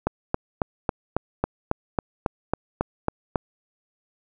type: click train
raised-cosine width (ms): 1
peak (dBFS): -7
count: 13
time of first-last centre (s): 0.07-3.358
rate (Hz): 3.65
effects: none